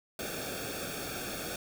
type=noise with comb filter; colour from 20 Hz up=pink; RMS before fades=-38 dBFS; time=0.19-1.56 s; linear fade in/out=2 ms; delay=1 ms; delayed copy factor=-0.85; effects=none